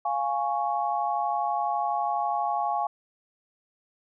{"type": "chord", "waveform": "sine", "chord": "Db major", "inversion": "first", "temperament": "equal", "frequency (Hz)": [698.5, 830.6, 1108.7], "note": ["F5", "Ab5", "Db6"], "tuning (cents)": [0, 0, 0], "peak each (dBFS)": [-29, -27, -31], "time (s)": [0.05, 2.87], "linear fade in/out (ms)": 5, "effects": []}